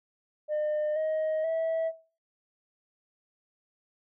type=tone with pitch steps; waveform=sine; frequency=605 / 627.4 / 650.7 Hz; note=D#5 / D#5 / E5; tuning=-49 / +14 / -23 cents; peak=-24 dBFS; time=0.48-1.92 s; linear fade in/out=50 ms; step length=480 ms; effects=noise-tail reverb RT60 0.4 s tail -19 dB re dry + tanh soft clip ceiling -25 dBFS